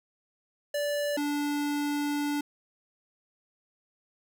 square tone pair in turn, 582 / 291 Hz, D5 / D4, -16 / -16 cents, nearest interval octave, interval 1200 cents, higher first, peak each -28 dBFS, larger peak neither, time 0.74-1.17 / 1.17-2.41 s, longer second, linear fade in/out 5 ms, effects none

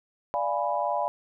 sine chord, D diminished seventh, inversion none, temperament equal with one note detuned, 587.3 / 691.2 / 830.6 / 987.8 Hz, D5 / F5 / Ab5 / Cb6, 0 / -18 / 0 / 0 cents, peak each -30 dBFS, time 0.34-1.08 s, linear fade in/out 0 ms, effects none

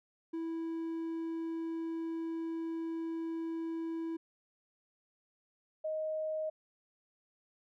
triangle / sine tone pair in turn, 328.4 / 625.3 Hz, E4 / D#5, -6 / +8 cents, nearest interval major seventh, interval 1114 cents, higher second, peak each -33 / -33 dBFS, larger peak neither, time 0.33-4.17 / 5.84-6.5 s, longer first, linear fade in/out 10 ms, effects none

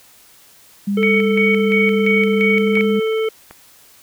sine tone with pitch glide, 201.1 to 204.4 Hz, G3 to G#3, +44 to -27 cents, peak -16 dBFS, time 0.87-3 s, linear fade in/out 10 ms, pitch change +29 cents, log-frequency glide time 2.46-2.82 s
harmonic tone, 441.2 Hz, A4, 5 cents sharp, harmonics 1 / 3 / 5 / 7, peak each -16 / -31 / -30 / -33 dBFS, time 0.97-3.29 s, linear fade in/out 5 ms
sine tone with tremolo, 2236 Hz, C#7, 14 cents sharp, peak -15 dBFS, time 1.03-2.81 s, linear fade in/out 0 ms, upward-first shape square, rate 2.9 Hz, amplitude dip 75%
clicks, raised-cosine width 0.5 ms, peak -16 / -21 dBFS, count 2, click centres 2.772 / 3.51 s
effects white hiss -48 dBFS RMS until 4.02 s

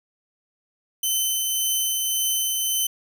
10% pulse tone with tremolo, 3056 Hz, G7, 45 cents flat, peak -12 dBFS, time 1.03-2.87 s, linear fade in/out 5 ms, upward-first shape triangle, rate 1.8 Hz, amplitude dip 25%, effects none

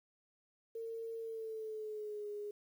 sine tone with pitch glide, 454.7 to 414.6 Hz, A#4 to G#4, -43 to -3 cents, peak -40 dBFS, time 0.75-2.51 s, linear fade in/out 5 ms, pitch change -160 cents, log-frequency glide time 1.18-2.29 s, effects 11-bit

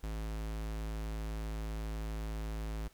square tone, 53.9 Hz, A1, 35 cents flat, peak -37 dBFS, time 0.03-2.88 s, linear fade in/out 5 ms, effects pink hiss -65 dBFS RMS until 2.93 s

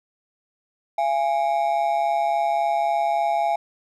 triangle ring-modulated tone, 753 Hz, F#5, 30 cents sharp, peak -14 dBFS, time 0.98-3.56 s, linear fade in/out 5 ms, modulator 71.8 Hz, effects none

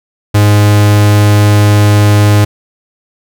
45% pulse tone, 103.83 Hz, G#2, in tune, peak -4 dBFS, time 0.34-2.45 s, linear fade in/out 10 ms, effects none

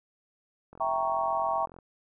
click train, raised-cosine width 1 ms, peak -34 dBFS, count 47, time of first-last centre 0.73-1.787 s, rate 43.5 Hz
sine chord, E diminished seventh, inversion none, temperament equal, 659.3 / 784 / 932.3 / 1108.7 Hz, E5 / G5 / Bb5 / Db6, 0 / 0 / 0 / 0 cents, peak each -31 dBFS, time 0.8-1.66 s, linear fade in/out 10 ms
effects none

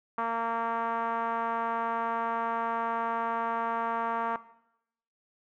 5% pulse tone with low-pass filter, 229.8 Hz, A#3, 25 cents flat, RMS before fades -30 dBFS, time 0.18-4.36 s, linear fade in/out 2 ms, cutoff 1100 Hz, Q 3.2, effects noise-tail reverb RT60 0.8 s tail -17 dB re dry

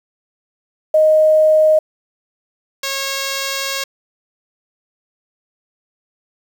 sine / 5% pulse tone pair in turn, 622.3 / 545.8 Hz, D#5 / C#5, 0 / -27 cents, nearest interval major second, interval 227 cents, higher first, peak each -8 dBFS, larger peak neither, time 0.94-1.79 / 2.83-3.84 s, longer second, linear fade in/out 5 ms, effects 7-bit

